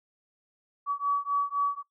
sine beating tone pair, 1137 / 1140.9 Hz, C#6 / C#6, +44 / +50 cents, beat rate 3.9 Hz, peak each -28 dBFS, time 0.86-1.83 s, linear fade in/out 50 ms, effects noise-tail reverb RT60 0.1 s tail -18 dB re dry

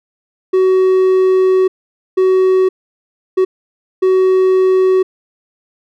triangle tone bursts at uneven times, 375 Hz, F#4, 23 cents sharp, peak -6 dBFS, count 4, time 0.53-1.68 / 2.17-2.69 / 3.37-3.45 / 4.02-5.03 s, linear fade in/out 10 ms, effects none

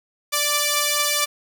5% pulse tone pair together, 587.3 / 1170.2 Hz, D5 / D6, 0 / -7 cents, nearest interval octave, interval 1193 cents, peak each -10 dBFS, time 0.32-1.26 s, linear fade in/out 20 ms, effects none

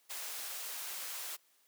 white high-pass noise, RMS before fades -42 dBFS, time 0.09-1.37 s, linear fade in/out 20 ms, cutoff 540 Hz, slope 12 dB/octave, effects white hiss -70 dBFS RMS until 1.67 s + high-pass 300 Hz 12 dB/octave

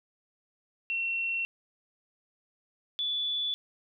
sine tone pair in turn, 2719 / 3456 Hz, F7 / A7, -47 / -32 cents, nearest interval major third, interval 415 cents, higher second, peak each -28 dBFS, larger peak neither, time 0.9-1.45 / 2.99-3.54 s, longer neither, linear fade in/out 0 ms, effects none

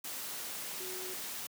sine tone in noise, 370 Hz, F#4, in tune, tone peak -44 dBFS, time 0.8-1.14 s, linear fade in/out 5 ms, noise white, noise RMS -41 dBFS, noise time 0.04-1.47 s, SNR -6 dB, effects high-pass 150 Hz 12 dB/octave

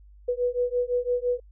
sine beating tone pair, 488.1 / 494 Hz, B4 / B4, -20 / 0 cents, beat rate 5.9 Hz, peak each -26 dBFS, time 0.28-1.4 s, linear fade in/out 10 ms, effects added 50 Hz sine -48 dBFS peak until 1.51 s

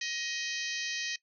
harmonic tone with a mistuned harmonic, 628 Hz, D#5, 16 cents sharp, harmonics 3 / 4 / 5 / 6 / 7 / 8 / 9 / 10, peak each -39 / -40 / -41 / -42 / -42 / -43 / -44 / -44 dBFS, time 0.01-1.16 s, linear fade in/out 5 ms, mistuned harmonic 6, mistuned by +63 cents, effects noise-tail reverb RT60 0.1 s tail -18 dB re dry

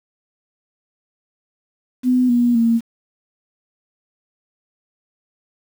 sine tone with pitch steps, 251.6 / 240.8 / 230.5 Hz, B3 / B3 / A#3, +32 / -44 / -19 cents, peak -12 dBFS, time 2.03-2.81 s, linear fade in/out 50 ms, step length 260 ms, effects 7-bit

